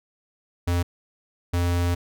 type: tone bursts at uneven times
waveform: square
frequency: 87.31 Hz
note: F2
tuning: in tune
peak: -21 dBFS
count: 2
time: 0.67-0.83 / 1.53-1.95 s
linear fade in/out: 10 ms
effects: none